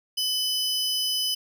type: tone pair together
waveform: 40% pulse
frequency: 3000 / 5045 Hz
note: F#7 / D#8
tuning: +23 / +23 cents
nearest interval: major sixth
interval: 900 cents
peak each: -26 dBFS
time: 0.17-1.35 s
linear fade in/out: 10 ms
effects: none